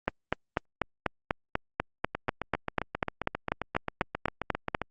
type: two click trains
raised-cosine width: 0.5 ms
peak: -10 / -15 dBFS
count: 20 / 21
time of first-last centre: 0.08-4.748 / 2.15-4.817 s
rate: 4.07 / 7.5 Hz
effects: Opus 24 kbps